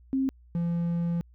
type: tone pair in turn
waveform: sine / triangle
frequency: 266.6 / 170.59 Hz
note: C4 / F3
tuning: +33 / -40 cents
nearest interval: minor sixth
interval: 773 cents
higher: first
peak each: -23 dBFS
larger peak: neither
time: 0.13-0.29 / 0.55-1.21 s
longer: second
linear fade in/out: 0 ms
effects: added 60 Hz sine -52 dBFS peak until 1.34 s